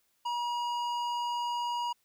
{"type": "tone with hard clipping", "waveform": "sine", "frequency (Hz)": 958, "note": "A#5", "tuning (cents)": 47, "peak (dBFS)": -32, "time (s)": [0.25, 1.93], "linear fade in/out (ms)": 10, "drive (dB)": 11, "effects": ["white hiss -73 dBFS RMS until 2.04 s"]}